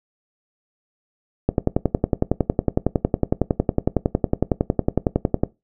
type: click train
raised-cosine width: 2 ms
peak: -3 dBFS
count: 44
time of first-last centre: 1.49-5.435 s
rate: 10.9 Hz
effects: noise-tail reverb RT60 0.2 s tail -19 dB re dry